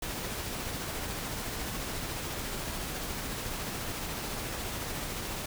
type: noise with tremolo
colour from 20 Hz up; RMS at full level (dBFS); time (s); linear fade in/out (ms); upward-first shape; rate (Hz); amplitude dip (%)
pink; -35; 0.02-5.46; 5; triangle; 14; 25
effects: none